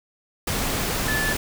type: tone in noise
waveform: sine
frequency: 1739 Hz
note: A6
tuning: 21 cents flat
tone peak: -24 dBFS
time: 1.08-1.33 s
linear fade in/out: 5 ms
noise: pink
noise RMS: -25 dBFS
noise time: 0.47-1.37 s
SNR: -2 dB
effects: none